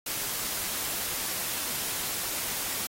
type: noise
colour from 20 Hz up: white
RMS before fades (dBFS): -32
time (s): 0.06-2.87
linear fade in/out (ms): 5
effects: AAC 48 kbps